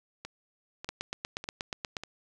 two click trains, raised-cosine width 0.2 ms, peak -22 / -16 dBFS, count 4 / 10, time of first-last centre 0.25-2.036 / 0.89-1.968 s, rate 1.68 / 8.35 Hz, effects none

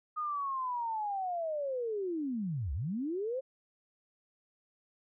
sine linear two-way sweep, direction down then up, 1244.5 to 61.9 to 542 Hz, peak -32 dBFS, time 0.16-3.41 s, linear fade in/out 20 ms, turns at 2.73 s, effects none

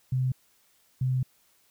sine tone pair in turn, 128.9 / 128.9 Hz, C3 / C3, -26 / -26 cents, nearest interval unison, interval 0 cents, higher neither, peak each -23 dBFS, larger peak neither, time 0.12-0.32 / 1.01-1.23 s, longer second, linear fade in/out 5 ms, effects white hiss -65 dBFS RMS until 1.7 s

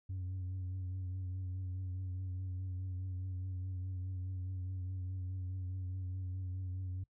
sine tone with vibrato, 92.5 Hz, F#2, in tune, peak -35 dBFS, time 0.09-7.04 s, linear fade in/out 10 ms, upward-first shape triangle, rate 4.8 Hz, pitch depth 40 cents each way, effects noise-tail reverb RT60 0.1 s tail -23 dB re dry + tanh soft clip ceiling -36 dBFS

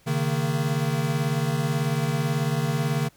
square tone cluster, 136 / 154.2 / 229.2 Hz, C#3 / D#3 / A#3, -33 / -15 / -29 cents, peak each -27 / -26 / -32 dBFS, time 0.06-3.09 s, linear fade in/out 20 ms, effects pink hiss -58 dBFS RMS until 3.16 s

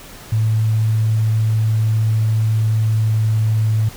sine tone with pitch glide, 110 to 109.24 Hz, A2 to A2, 0 to -12 cents, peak -13 dBFS, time 0.32-3.89 s, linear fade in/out 5 ms, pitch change -12 cents, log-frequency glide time 2.48-3.77 s, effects pink hiss -38 dBFS RMS until 3.96 s

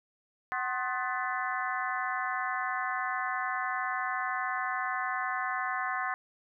harmonic tone with a mistuned harmonic, 250.6 Hz, B3, 25 cents sharp, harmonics 3 / 4 / 5 / 6 / 7 / 8, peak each -36 / -35 / -38 / -38 / -36 / -41 dBFS, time 0.52-6.14 s, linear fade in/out 0 ms, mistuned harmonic 4, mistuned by +100 cents, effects none

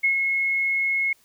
sine tone with ADSR envelope, 2172 Hz, C#7, 36 cents flat, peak -16 dBFS, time 0.03-1.13 s, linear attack 16 ms, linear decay 100 ms, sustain -4 dB, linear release 5 ms, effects white hiss -60 dBFS RMS until 1.24 s

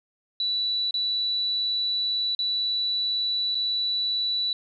sine tone with dropouts, 3951 Hz, B7, in tune, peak -23 dBFS, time 0.4-4.53 s, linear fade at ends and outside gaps 2 ms, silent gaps 0.909-0.941 / 2.35-2.39 / 3.547-3.552 s, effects none

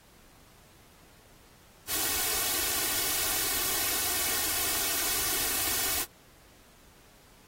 white noise with comb filter, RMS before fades -29 dBFS, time 1.87-6.06 s, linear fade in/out 50 ms, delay 2.7 ms, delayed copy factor +0.9, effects pink hiss -58 dBFS RMS until 7.47 s + AAC 48 kbps

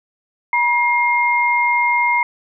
sine tone pair together, 960 / 2124 Hz, B5 / C7, -49 / +25 cents, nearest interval octave + major second, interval 1374 cents, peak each -16 / -16 dBFS, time 0.53-2.23 s, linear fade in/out 2 ms, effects none

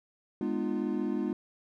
triangle chord, F half-diminished seventh, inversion first, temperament equal with one note detuned, 207.7 / 246.9 / 303.1 / 349.2 Hz, Ab3 / Cb4 / Eb4 / F4, 0 / 0 / -45 / 0 cents, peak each -32 / -32 / -32 / -33 dBFS, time 0.41-1.33 s, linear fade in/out 2 ms, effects none

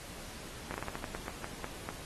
slowing click train, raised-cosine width 0.5 ms, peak -22 dBFS, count 12, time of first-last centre 0.71-1.889 s, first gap 31 ms, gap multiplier 1.23, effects pink hiss -47 dBFS RMS until 2.05 s + AAC 32 kbps

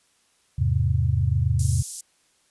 sine chord, E augmented, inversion none, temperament equal, 82.41 / 103.83 / 130.81 Hz, E2 / G#2 / B#2, 0 / 0 / 0 cents, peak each -23 dBFS, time 0.58-1.83 s, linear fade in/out 10 ms
pink high-pass noise, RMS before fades -33 dBFS, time 1.59-2.01 s, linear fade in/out 5 ms, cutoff 6300 Hz, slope 24 dB/octave
effects white hiss -64 dBFS RMS until 2.5 s + resampled to 24000 Hz

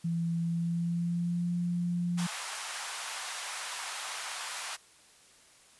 sine tone with pitch glide, 167.8 to 174.52 Hz, E3 to F3, +31 to -1 cents, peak -28 dBFS, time 0.04-2.27 s, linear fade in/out 10 ms, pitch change +68 cents, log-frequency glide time 0.41-1.53 s
pink high-pass noise, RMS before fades -38 dBFS, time 2.17-4.77 s, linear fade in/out 20 ms, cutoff 810 Hz, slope 24 dB/octave
effects white hiss -59 dBFS RMS until 5.79 s + resampled to 24000 Hz

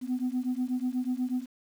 sine beating tone pair, 247.8 / 256 Hz, B3 / C4, +6 / -38 cents, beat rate 8.2 Hz, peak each -29 dBFS, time 0.01-1.46 s, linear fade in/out 50 ms, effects tanh soft clip ceiling -23 dBFS + 9-bit

